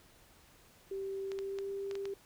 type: tone with pitch glide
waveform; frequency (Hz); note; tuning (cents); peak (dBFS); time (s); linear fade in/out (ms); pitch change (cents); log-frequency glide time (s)
sine; 389.3 to 395; G4 to G4; -12 to +13; -36; 0.91-2.14; 5; +25; 1.29-1.72
type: clicks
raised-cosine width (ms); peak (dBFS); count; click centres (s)
0.2; -28; 6; 1.318 / 1.389 / 1.587 / 1.912 / 1.954 / 2.055
effects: pink hiss -62 dBFS RMS until 2.25 s